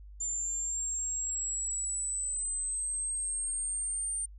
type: linear sweep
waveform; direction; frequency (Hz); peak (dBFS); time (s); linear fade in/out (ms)
sine; up; 7180 to 8870; -31; 0.2-4.26; 10
effects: added 50 Hz sine -46 dBFS peak until 4.38 s